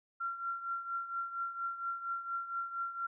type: tone with tremolo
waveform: sine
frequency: 1371 Hz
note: F6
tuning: 32 cents flat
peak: -32 dBFS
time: 0.2-3.07 s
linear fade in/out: 10 ms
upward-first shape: triangle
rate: 4.3 Hz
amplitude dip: 75%
effects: none